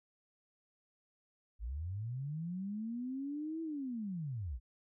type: linear two-way sweep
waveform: sine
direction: up then down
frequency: 49.1 to 329.6 to 49.1 Hz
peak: -37 dBFS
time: 1.59-4.6 s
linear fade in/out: 50 ms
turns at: 3.62 s
effects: none